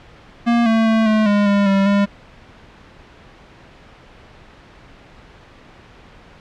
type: tone with pitch steps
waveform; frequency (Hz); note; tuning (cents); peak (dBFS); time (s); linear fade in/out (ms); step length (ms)
square; 235.5 / 224.2 / 222.5 / 216.4 / 204.9 / 201.6 / 196 / 201.2; A#3 / A3 / A3 / A3 / G#3 / G3 / G3 / G3; +18 / +33 / +20 / -29 / -23 / +49 / 0 / +45; -13; 0.46-2.06; 20; 200
effects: pink hiss -44 dBFS RMS until 6.4 s + low-pass 3000 Hz 12 dB/octave